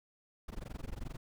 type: noise with amplitude modulation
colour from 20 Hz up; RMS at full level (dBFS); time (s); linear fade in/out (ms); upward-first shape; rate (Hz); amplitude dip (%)
brown; -38; 0.48-1.17; 5; sine; 22.6; 100
effects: none